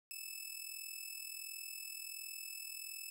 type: tone with amplitude modulation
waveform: 10% pulse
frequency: 2614 Hz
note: E7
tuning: 15 cents flat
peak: -33 dBFS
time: 0.11-3.1 s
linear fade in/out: 0 ms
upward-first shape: sine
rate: 41.4 Hz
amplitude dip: 70%
effects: none